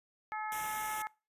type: harmonic tone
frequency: 429.5 Hz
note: A4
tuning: 42 cents flat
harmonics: 2 / 3 / 4 / 5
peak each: -38 / -42 / -44 / -46 dBFS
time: 0.32-1.07 s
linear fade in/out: 0 ms
type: band-stop noise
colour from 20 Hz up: white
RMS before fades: -42 dBFS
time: 0.52-1.02 s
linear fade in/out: 0 ms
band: 3700 to 5500 Hz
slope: 96 dB/octave
effects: noise-tail reverb RT60 0.3 s tail -22 dB re dry + resampled to 32000 Hz